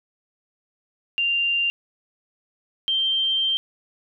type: tone pair in turn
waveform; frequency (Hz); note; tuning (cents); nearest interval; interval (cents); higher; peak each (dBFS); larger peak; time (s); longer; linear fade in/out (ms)
sine; 2786 / 3146; F7 / G7; -5 / +6; major second; 211; second; -19; neither; 1.18-1.7 / 2.88-3.57; second; 0
effects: none